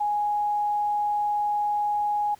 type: tone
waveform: sine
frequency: 830.6 Hz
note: G#5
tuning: in tune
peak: -22 dBFS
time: 0-2.35 s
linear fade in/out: 10 ms
effects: pink hiss -56 dBFS RMS until 2.39 s